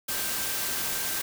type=tone in noise; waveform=sine; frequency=1568 Hz; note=G6; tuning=in tune; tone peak=-41 dBFS; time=0.08-1.22 s; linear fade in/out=10 ms; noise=white; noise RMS=-30 dBFS; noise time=0.08-1.22 s; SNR=-14 dB; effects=none